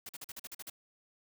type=noise bursts; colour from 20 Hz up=white; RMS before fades=-44 dBFS; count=9; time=0.06-0.7 s; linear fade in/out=5 ms; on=32 ms; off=44 ms; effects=none